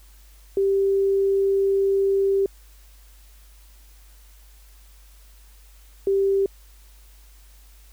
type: tone bursts at uneven times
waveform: sine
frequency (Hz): 392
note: G4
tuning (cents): 0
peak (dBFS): -17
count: 2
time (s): 0.57-2.46 / 6.07-6.46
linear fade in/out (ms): 2
effects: added 50 Hz sine -47 dBFS peak until 7.92 s + white hiss -56 dBFS RMS until 7.92 s